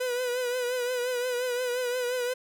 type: tone with vibrato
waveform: 45% pulse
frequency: 496.1 Hz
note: B4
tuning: 8 cents sharp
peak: -27 dBFS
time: 0-2.34 s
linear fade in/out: 10 ms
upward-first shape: triangle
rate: 5.7 Hz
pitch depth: 56 cents each way
effects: none